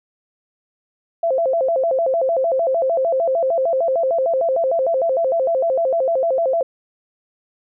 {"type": "tone with vibrato", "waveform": "sine", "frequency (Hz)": 594, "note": "D5", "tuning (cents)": 20, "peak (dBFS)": -15, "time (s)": [1.23, 6.63], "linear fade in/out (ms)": 5, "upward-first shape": "square", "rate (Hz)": 6.6, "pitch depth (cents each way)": 210, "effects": []}